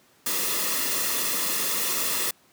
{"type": "noise with comb filter", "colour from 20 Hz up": "white", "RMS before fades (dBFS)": -26, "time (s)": [0.26, 2.31], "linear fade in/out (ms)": 5, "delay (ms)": 1.3, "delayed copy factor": -0.6, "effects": ["pink hiss -59 dBFS RMS until 2.52 s", "high-pass 150 Hz 12 dB/octave"]}